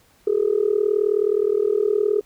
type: tone with amplitude modulation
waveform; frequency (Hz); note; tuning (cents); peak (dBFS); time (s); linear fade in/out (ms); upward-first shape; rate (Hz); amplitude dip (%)
sine; 415.3; G#4; 0; -12; 0.27-2.21; 5; sine; 39.2; 95
effects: tanh soft clip ceiling -8 dBFS + pink hiss -57 dBFS RMS until 2.25 s